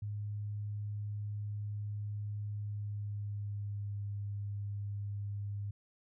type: tone with pitch glide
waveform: sine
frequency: 103.83 to 101.63 Hz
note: G#2 to G#2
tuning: 0 to -37 cents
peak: -36 dBFS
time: 0.02-5.71 s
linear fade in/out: 5 ms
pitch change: -37 cents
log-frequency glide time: 2.54-4.03 s
effects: none